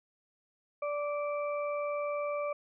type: harmonic tone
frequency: 584 Hz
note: D5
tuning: 10 cents flat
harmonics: 1 / 2 / 4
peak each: -32 / -38 / -44 dBFS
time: 0.82-2.53 s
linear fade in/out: 5 ms
effects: none